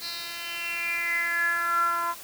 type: tone with band-pass filter sweep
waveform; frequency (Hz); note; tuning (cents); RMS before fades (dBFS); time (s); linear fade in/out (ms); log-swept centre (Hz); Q
10% pulse; 340.9; F4; -42; -28; 0-2.15; 50; 4200 to 1100; 8.8
effects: white hiss -43 dBFS RMS until 2.23 s